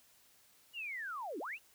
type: linear two-way sweep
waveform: sine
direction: down then up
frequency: 2941 to 261.1 to 2927 Hz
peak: -39 dBFS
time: 0.73-1.59 s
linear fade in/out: 50 ms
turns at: 1.39 s
effects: white hiss -66 dBFS RMS until 1.74 s